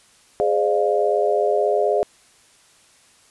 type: chord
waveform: sine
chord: D half-diminished seventh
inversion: second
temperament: equal with one note detuned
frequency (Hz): 415.3 / 523.3 / 602.4 / 698.5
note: Ab4 / C5 / D5 / F5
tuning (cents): 0 / 0 / +44 / 0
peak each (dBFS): -20 / -24 / -21 / -23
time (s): 0.4-2.03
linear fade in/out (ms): 0
effects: white hiss -54 dBFS RMS until 3.3 s + resampled to 24000 Hz